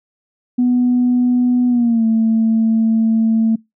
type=tone with pitch glide; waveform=sine; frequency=246.9 to 223.8 Hz; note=B3 to A3; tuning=0 to +30 cents; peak=-10 dBFS; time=0.58-3.56 s; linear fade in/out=10 ms; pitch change=-170 cents; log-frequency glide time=1.68-2.05 s; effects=noise-tail reverb RT60 0.2 s tail -25 dB re dry + tanh soft clip ceiling -7 dBFS